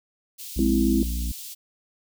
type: high-pass noise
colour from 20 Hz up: white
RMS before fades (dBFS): -38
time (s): 0.38-1.55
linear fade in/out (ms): 20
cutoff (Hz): 3100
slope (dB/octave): 24
type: harmonic tone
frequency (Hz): 58.8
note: A#1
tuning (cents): +16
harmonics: 1 / 3 / 4 / 5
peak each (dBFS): -25 / -38 / -38 / -43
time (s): 0.56-1.32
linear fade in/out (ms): 5
type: chord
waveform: sine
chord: Ab augmented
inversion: none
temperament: equal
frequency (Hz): 207.7 / 261.6 / 329.6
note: Ab3 / C4 / E4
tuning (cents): 0 / 0 / 0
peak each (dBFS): -23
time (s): 0.59-1.03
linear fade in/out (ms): 2
effects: none